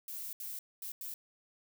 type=noise bursts at uneven times; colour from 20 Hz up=violet; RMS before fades=-42 dBFS; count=4; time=0.08-0.33 / 0.4-0.59 / 0.82-0.92 / 1.01-1.14 s; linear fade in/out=2 ms; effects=none